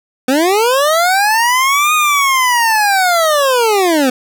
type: linear two-way sweep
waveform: 25% pulse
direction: up then down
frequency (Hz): 246.9 to 1244.5 to 246.9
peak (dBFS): -6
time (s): 0.28-4.1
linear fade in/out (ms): 5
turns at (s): 1.94
effects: none